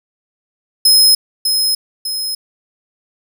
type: tone with echo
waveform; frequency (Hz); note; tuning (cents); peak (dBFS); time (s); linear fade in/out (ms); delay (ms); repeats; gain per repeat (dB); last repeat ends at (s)
sawtooth; 5130; E8; -48; -4; 0.85-1.15; 5; 600; 2; -6; 2.35
effects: none